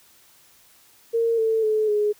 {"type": "tone with pitch steps", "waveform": "sine", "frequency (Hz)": [460, 445.6, 431.7, 418.2], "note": ["A#4", "A4", "A4", "G#4"], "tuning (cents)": [-23, 22, -33, 12], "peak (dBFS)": -18, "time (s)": [1.13, 2.13], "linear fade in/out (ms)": 20, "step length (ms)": 250, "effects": ["white hiss -55 dBFS RMS until 2.19 s"]}